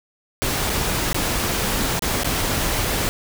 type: noise with dropouts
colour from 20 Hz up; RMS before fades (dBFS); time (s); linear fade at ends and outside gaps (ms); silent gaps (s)
pink; -22; 0.42-3.09; 0; 0.696-0.7 / 1.13-1.145 / 1.993-2.022 / 2.234-2.245
effects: none